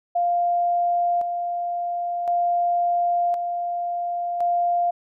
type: tone with tremolo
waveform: sine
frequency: 698.5 Hz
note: F5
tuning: in tune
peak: -18 dBFS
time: 0.15-4.91 s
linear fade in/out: 10 ms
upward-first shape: square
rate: 0.47 Hz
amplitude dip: 45%
effects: none